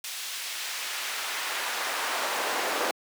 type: noise with high-pass filter sweep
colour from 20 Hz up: brown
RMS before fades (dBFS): -31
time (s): 0.04-2.91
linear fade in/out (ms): 2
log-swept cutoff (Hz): 3700 to 560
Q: 0.72
effects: high-pass 300 Hz 12 dB/octave